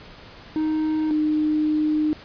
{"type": "tone pair in turn", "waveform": ["triangle", "sine"], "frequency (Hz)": [311.1, 305.8], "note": ["D#4", "D#4"], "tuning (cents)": [0, -30], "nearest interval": "unison", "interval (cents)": 30, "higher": "first", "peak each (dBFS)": -18, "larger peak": "neither", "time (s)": [[0.56, 1.11], [1.11, 2.13]], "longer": "second", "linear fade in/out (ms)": 0, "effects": ["pink hiss -44 dBFS RMS until 2.24 s", "resampled to 11025 Hz"]}